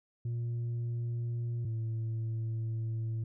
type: tone pair in turn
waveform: sine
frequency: 118.2 / 112.49 Hz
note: A#2 / A2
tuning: +24 / +39 cents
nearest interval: minor second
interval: 85 cents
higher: first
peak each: -29 / -29 dBFS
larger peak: neither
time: 0.25-1.65 / 1.65-3.24 s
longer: second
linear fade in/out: 5 ms
effects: tanh soft clip ceiling -31 dBFS